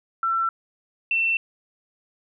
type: tone pair in turn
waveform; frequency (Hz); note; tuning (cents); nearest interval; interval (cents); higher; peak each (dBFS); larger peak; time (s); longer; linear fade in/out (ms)
sine; 1345 / 2690; E6 / E7; +34 / +34; octave; 1200; second; -20 / -19; second; 0.23-0.49 / 1.11-1.37; neither; 2
effects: none